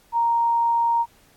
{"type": "tone", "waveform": "sine", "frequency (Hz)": 932.3, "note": "A#5", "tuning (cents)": 0, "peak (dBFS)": -17, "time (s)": [0.12, 1.06], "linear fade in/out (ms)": 50, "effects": ["pink hiss -57 dBFS RMS until 1.36 s", "AAC 64 kbps"]}